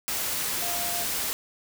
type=tone in noise; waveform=sine; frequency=698.5 Hz; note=F5; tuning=in tune; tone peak=-35 dBFS; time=0.62-1.04 s; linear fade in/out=0 ms; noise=white; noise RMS=-29 dBFS; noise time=0.08-1.33 s; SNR=-9 dB; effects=none